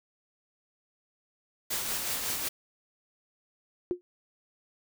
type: noise with tremolo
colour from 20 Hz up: white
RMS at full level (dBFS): -31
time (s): 1.7-2.49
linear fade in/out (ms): 10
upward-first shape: sine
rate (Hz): 5.4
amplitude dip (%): 35
type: tone with exponential decay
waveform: sine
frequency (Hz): 356.6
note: F4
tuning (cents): +36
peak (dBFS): -22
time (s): 3.91-4.01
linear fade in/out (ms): 0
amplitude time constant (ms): 20
effects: none